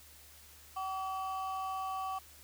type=ring-modulated tone; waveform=triangle; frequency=952 Hz; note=A#5; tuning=36 cents sharp; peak=-30 dBFS; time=0.76-2.19 s; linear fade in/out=10 ms; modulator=191 Hz; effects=added 74 Hz sine -61 dBFS peak until 2.43 s + white hiss -57 dBFS RMS until 2.43 s